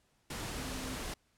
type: tone in noise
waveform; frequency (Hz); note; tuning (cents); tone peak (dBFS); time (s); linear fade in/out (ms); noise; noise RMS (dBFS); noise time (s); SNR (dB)
sine; 257.6; C4; -27; -43; 0.58-0.95; 5; pink; -40; 0.3-1.14; -6
effects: pink hiss -73 dBFS RMS until 1.37 s + low-pass 11000 Hz 12 dB/octave